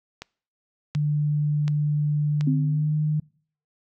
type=click train; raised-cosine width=0.2 ms; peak=-18 dBFS; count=4; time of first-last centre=0.22-2.41 s; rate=1.37 Hz
type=tone with pitch glide; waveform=sine; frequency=148.5 to 152.23 Hz; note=D3 to D#3; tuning=+20 to -38 cents; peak=-20 dBFS; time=0.95-3.2 s; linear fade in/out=5 ms; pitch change=+42 cents; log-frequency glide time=2.63-2.96 s
type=tone with exponential decay; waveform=sine; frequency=261.6 Hz; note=C4; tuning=in tune; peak=-19 dBFS; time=2.47-3.03 s; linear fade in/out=5 ms; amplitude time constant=120 ms
effects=noise-tail reverb RT60 0.5 s tail -25 dB re dry